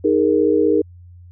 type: chord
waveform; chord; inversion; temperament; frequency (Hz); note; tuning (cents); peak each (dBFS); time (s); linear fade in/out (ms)
sine; D# suspended fourth; none; equal with one note detuned; 311.1 / 410.5 / 466.2; D#4 / G#4 / A#4; 0 / -20 / 0; -17; 0.04-0.82; 10
effects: added 88 Hz sine -39 dBFS peak until 1.31 s